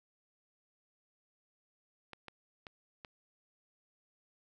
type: clicks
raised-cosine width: 0.3 ms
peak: -30 dBFS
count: 4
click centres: 2.133 / 2.283 / 2.668 / 3.048 s
effects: none